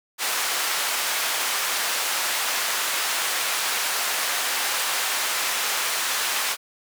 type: band-pass noise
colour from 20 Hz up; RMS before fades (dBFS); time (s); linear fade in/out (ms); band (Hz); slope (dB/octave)
pink; -25; 0.18-6.57; 50; 1000 to 16000; 12
effects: none